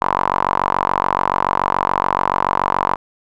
sawtooth tone with band-pass filter, 47 Hz, F#1, 28 cents sharp, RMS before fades -18 dBFS, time 0.01-2.96 s, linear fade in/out 10 ms, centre 1000 Hz, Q 5.8, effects none

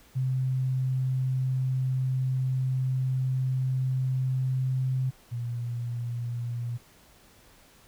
sine tone pair in turn, 130 / 119.45 Hz, C3 / A#2, -11 / +43 cents, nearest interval minor second, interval 146 cents, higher first, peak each -24 / -29 dBFS, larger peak first, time 0.15-5.11 / 5.31-6.78 s, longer first, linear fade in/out 20 ms, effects pink hiss -57 dBFS RMS until 7.87 s

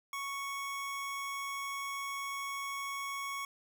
25% pulse tone, 1108.7 Hz, C#6, in tune, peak -33 dBFS, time 0.13-3.45 s, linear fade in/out 2 ms, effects none

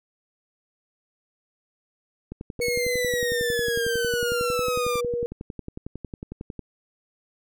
click train, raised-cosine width 3 ms, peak -21 dBFS, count 48, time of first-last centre 2.32-6.593 s, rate 11 Hz
sine tone with vibrato, 480.4 Hz, B4, 48 cents flat, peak -24 dBFS, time 2.6-5.26 s, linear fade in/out 0 ms, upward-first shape triangle, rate 0.6 Hz, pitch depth 52 cents each way
sawtooth exponential sweep, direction down, 2217 to 1174.7 Hz, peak -23 dBFS, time 2.61-5.01 s, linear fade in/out 10 ms
effects none

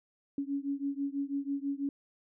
sine beating tone pair, 277.2 / 283.3 Hz, C#4 / C#4, 0 / +38 cents, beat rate 6.1 Hz, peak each -34 / -35 dBFS, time 0.38-1.89 s, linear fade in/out 2 ms, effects none

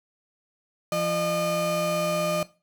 35% pulse tone pair together, 170.89 / 608 Hz, F3 / D#5, -37 / -40 cents, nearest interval octave + minor seventh, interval 2197 cents, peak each -29 / -23 dBFS, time 0.92-2.43 s, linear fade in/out 2 ms, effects noise-tail reverb RT60 0.3 s tail -17 dB re dry

